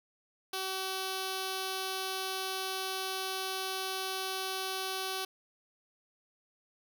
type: tone with notch filter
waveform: 5% pulse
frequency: 380 Hz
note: F#4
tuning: 46 cents sharp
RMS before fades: -36 dBFS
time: 0.53-5.25 s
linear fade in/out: 5 ms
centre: 2000 Hz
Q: 1.6
effects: none